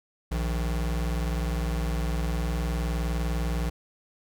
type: tone pair together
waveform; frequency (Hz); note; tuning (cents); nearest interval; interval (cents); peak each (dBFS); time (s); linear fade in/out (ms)
square; 59.41 / 158.6; A#1 / D#3; +34 / +33; octave + perfect fourth; 1699; -27 / -34; 0.31-3.7; 10
effects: none